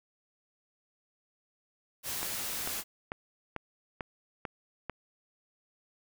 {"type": "noise", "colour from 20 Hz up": "white", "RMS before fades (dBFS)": -36, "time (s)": [2.03, 2.84], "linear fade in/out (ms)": 50}
{"type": "click train", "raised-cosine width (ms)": 0.5, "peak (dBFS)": -20, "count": 7, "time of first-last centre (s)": [2.23, 4.897], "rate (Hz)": 2.25}
{"effects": []}